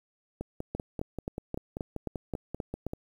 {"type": "two click trains", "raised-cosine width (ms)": 2, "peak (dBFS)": [-19, -21], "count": [9, 14], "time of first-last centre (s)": [[0.75, 2.866], [0.41, 2.934]], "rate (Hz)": [3.78, 5.15], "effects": ["9-bit"]}